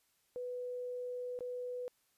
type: tone with dropouts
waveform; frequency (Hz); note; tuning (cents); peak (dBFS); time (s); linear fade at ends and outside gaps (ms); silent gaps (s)
sine; 495.2; B4; +5; -38; 0.36-1.88; 0; 1.39-1.407
effects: white hiss -75 dBFS RMS until 2.17 s + resampled to 32000 Hz